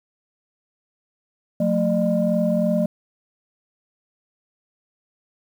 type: tone cluster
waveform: sine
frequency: 180.9 / 224 / 604 Hz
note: F#3 / A3 / D5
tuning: -39 / +31 / +48 cents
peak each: -21 dBFS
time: 1.6-2.86 s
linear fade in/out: 5 ms
effects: tanh soft clip ceiling -9 dBFS + 8-bit